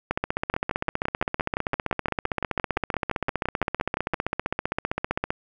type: two click trains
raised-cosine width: 0.5 ms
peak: -10 / -9 dBFS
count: 22 / 81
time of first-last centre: 0.54-4.142 / 0.11-5.305 s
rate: 5.83 / 15.4 Hz
effects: none